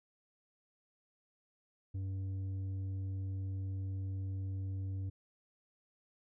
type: tone with tanh clipping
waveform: sine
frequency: 96 Hz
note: G2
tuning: 36 cents flat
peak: -37 dBFS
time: 1.94-5.1 s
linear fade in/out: 10 ms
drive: 6 dB
effects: none